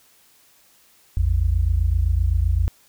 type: tone pair together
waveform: sine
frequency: 55.93 / 83.7 Hz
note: A1 / E2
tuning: +29 / +27 cents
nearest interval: perfect fifth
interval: 698 cents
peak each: -19 dBFS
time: 1.17-2.68 s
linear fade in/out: 0 ms
effects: white hiss -56 dBFS RMS until 2.88 s